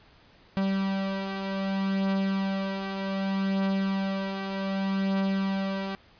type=beating tone pair; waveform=45% pulse; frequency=193.5 / 194.15 Hz; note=G3 / G3; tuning=-22 / -16 cents; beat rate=0.65 Hz; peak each=-33 / -27 dBFS; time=0.57-5.95 s; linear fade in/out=0 ms; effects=pink hiss -57 dBFS RMS until 6.19 s + resampled to 11025 Hz